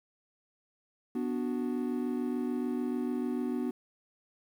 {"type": "chord", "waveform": "triangle", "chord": "B minor", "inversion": "none", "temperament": "equal", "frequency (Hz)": [246.9, 293.7, 370], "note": ["B3", "D4", "F#4"], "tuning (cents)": [0, 0, 0], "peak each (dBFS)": [-30, -34, -35], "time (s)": [1.15, 3.71], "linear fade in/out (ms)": 5, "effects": ["10-bit"]}